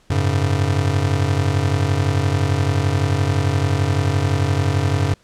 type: chord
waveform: square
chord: F# suspended second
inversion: none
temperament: just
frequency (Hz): 92.5 / 104.06 / 138.75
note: F#2 / G#2 / C#3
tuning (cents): 0 / +4 / +2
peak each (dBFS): -20 / -22 / -22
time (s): 0.1-5.14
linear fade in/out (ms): 5
effects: pink hiss -56 dBFS RMS until 5.23 s + low-pass 8000 Hz 12 dB/octave